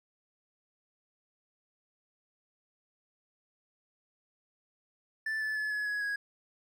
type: tone with pitch steps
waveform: triangle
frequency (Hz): 1760 / 1738.8 / 1717.8 / 1697.1 / 1676.6 / 1656.4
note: A6 / A6 / A6 / G#6 / G#6 / G#6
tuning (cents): 0 / -21 / -42 / +37 / +16 / -5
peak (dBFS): -29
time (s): 5.26-6.16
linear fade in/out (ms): 5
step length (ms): 150
effects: none